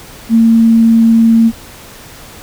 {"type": "tone with vibrato", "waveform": "sine", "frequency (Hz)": 227.4, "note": "A#3", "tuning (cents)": -43, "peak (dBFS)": -4, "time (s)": [0.29, 1.52], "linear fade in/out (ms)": 50, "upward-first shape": "sine", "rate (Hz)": 20, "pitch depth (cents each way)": 12, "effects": ["pink hiss -34 dBFS RMS until 2.42 s"]}